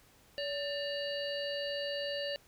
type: harmonic tone with a mistuned harmonic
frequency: 570 Hz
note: C#5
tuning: 48 cents sharp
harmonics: 1 / 3 / 5 / 7 / 8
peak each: -36 / -43 / -41 / -47 / -43 dBFS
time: 0.38-2.36 s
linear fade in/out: 0 ms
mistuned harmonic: 3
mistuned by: +73 cents
effects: pink hiss -63 dBFS RMS until 2.47 s